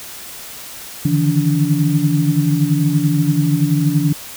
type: tone cluster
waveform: sine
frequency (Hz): 144.8 / 153.7 / 165.7 / 289.4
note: D3 / D#3 / E3 / D4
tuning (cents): -24 / -21 / +9 / -25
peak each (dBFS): -18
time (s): 1.05-4.13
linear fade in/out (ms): 5
effects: white hiss -33 dBFS RMS until 4.36 s